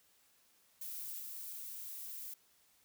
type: noise with level steps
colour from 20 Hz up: violet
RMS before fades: -44 / -46 dBFS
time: 0.81-2.34 s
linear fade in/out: 5 ms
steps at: 1.19 s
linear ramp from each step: 5 ms
effects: white hiss -70 dBFS RMS until 2.84 s